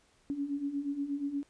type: beating tone pair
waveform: sine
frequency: 277.2 / 285.6 Hz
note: C#4 / D4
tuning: 0 / -48 cents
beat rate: 8.4 Hz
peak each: -38 / -33 dBFS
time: 0.3-1.43 s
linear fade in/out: 0 ms
effects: pink hiss -67 dBFS RMS until 1.49 s + resampled to 22050 Hz